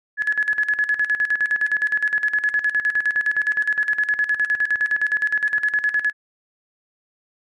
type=tone with tremolo; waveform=sine; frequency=1700 Hz; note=G#6; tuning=40 cents sharp; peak=-15 dBFS; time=0.17-6.13 s; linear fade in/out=50 ms; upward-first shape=square; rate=9.7 Hz; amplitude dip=75%; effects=MP3 48 kbps